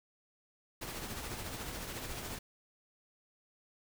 pink noise with tremolo, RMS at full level -40 dBFS, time 0.81-2.39 s, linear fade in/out 10 ms, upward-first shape triangle, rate 14 Hz, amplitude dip 45%, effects none

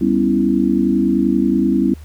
sine chord, C# half-diminished seventh, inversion second, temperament equal, 196 / 246.9 / 277.2 / 329.6 Hz, G3 / B3 / C#4 / E4, 0 / 0 / 0 / 0 cents, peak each -18 dBFS, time 0.01-1.94 s, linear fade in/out 5 ms, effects added 76 Hz sine -33 dBFS peak until 2.04 s + pink hiss -49 dBFS RMS until 2.04 s

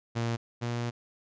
sawtooth tone pair in turn, 116.54 / 119.13 Hz, A#2 / A#2, 0 / +38 cents, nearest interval unison, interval 38 cents, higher second, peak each -24 / -26 dBFS, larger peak first, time 0.15-0.37 / 0.61-0.91 s, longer second, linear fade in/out 20 ms, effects resampled to 16000 Hz

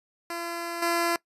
10% pulse tone with level steps, 340.4 Hz, F4, 44 cents flat, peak -23 / -15 dBFS, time 0.3-1.16 s, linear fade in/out 2 ms, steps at 0.82 s, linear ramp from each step 5 ms, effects noise-tail reverb RT60 0.1 s tail -22 dB re dry + resampled to 32000 Hz

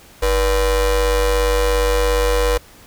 45% pulse ring-modulated tone, 266.6 Hz, C4, 33 cents sharp, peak -11 dBFS, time 0.22-2.58 s, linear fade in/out 10 ms, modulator 218 Hz, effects pink hiss -45 dBFS RMS until 2.86 s

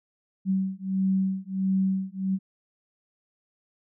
sine beating tone pair, 190.1 / 191.6 Hz, F#3 / G3, +47 / -39 cents, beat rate 1.5 Hz, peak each -26 dBFS, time 0.45-2.39 s, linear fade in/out 50 ms, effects none

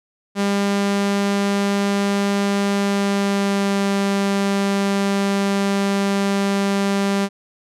sawtooth tone with pitch glide, 200.2 to 198.36 Hz, G3 to G3, +37 to +21 cents, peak -13 dBFS, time 0.35-7.29 s, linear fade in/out 50 ms, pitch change -16 cents, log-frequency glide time 2.72-3.85 s, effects low-pass 9000 Hz 12 dB/octave

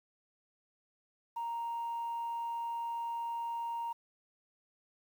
sine tone, 932.3 Hz, A#5, in tune, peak -33 dBFS, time 1.36-3.93 s, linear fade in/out 10 ms, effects tanh soft clip ceiling -32 dBFS + 10-bit

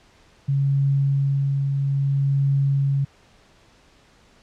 sine tone with tremolo, 138.59 Hz, C#3, in tune, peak -16 dBFS, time 0.48-3.05 s, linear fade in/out 10 ms, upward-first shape triangle, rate 0.61 Hz, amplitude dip 35%, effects pink hiss -55 dBFS RMS until 4.42 s + low-pass 6000 Hz 12 dB/octave

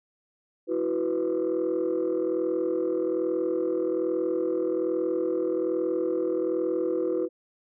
sine chord, E suspended second, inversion none, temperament just, 329.6 / 370.8 / 494.4 Hz, E4 / F#4 / B4, 0 / +4 / +2 cents, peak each -27 dBFS, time 0.67-7.29 s, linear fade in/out 50 ms, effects tanh soft clip ceiling -19 dBFS

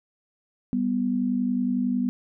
sine tone pair together, 195.96 / 246.9 Hz, G3 / B3, 0 / 0 cents, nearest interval major third, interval 400 cents, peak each -27 / -23 dBFS, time 0.73-2.09 s, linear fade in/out 0 ms, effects none

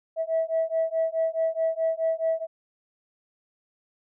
sine beating tone pair, 648 / 652.7 Hz, E5 / E5, -30 / -17 cents, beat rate 4.7 Hz, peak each -25 dBFS, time 0.16-2.47 s, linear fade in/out 50 ms, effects tanh soft clip ceiling -17 dBFS

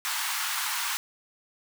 pink high-pass noise, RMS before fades -30 dBFS, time 0.05-0.97 s, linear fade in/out 0 ms, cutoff 890 Hz, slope 48 dB/octave, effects none

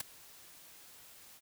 white noise with ADSR envelope, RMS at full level -33 dBFS, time 0-1.41 s, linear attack 4 ms, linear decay 11 ms, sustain -23 dB, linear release 48 ms, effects none

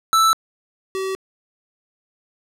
square tone pair in turn, 1320 / 382.1 Hz, E6 / G4, +2 / -44 cents, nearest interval octave + major sixth, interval 2146 cents, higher first, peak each -13 / -23 dBFS, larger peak first, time 0.13-0.33 / 0.95-1.15 s, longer neither, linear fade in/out 0 ms, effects low-pass 12000 Hz 12 dB/octave

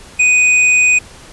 sine tone with tanh clipping, 2489 Hz, D#7, in tune, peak -9 dBFS, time 0.19-0.99 s, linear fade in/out 10 ms, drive 17 dB, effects pink hiss -38 dBFS RMS until 1.32 s + resampled to 24000 Hz

